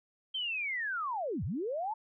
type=linear two-way sweep; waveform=sine; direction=down then up; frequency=3168 to 72.6 to 905 Hz; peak=-32 dBFS; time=0.34-1.94 s; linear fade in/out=10 ms; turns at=1.44 s; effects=none